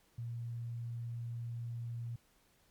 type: tone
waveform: sine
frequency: 117.8 Hz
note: A#2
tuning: 19 cents sharp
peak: -38 dBFS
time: 0.18-2.16 s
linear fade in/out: 5 ms
effects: pink hiss -70 dBFS RMS until 2.7 s + MP3 96 kbps